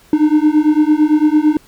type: beating tone pair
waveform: triangle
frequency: 300 / 308.9 Hz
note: D4 / D#4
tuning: +37 / -12 cents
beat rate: 8.9 Hz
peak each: -10 dBFS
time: 0.13-1.57 s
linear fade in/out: 2 ms
effects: pink hiss -48 dBFS RMS until 1.67 s